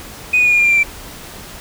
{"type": "tone with pitch steps", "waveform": "sine", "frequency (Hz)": [2489, 2468, 2446, 2425, 2404, 2383, 2363, 2343], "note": ["D#7", "D#7", "D#7", "D#7", "D7", "D7", "D7", "D7"], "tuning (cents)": [0, -15, -30, -45, 40, 25, 10, -5], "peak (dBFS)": -8, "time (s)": [0.33, 0.834], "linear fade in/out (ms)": 10, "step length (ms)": 63, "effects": ["tanh soft clip ceiling -6 dBFS", "pink hiss -34 dBFS RMS until 1.6 s"]}